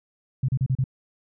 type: tone bursts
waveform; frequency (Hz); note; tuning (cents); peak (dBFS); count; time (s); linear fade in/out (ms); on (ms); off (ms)
sine; 130.81; C3; 0; -19; 5; 0.43-0.841; 5; 55; 34
effects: none